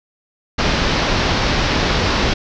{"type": "low-pass noise", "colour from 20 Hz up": "pink", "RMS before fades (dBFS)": -17, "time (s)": [0.58, 2.34], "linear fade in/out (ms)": 10, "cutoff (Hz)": 5600, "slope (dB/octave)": 48, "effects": []}